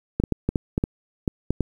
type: clicks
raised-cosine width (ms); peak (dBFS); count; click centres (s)
3; -8; 10; 0.2 / 0.238 / 0.323 / 0.49 / 0.558 / 0.779 / 0.839 / 1.278 / 1.506 / 1.607
effects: 8-bit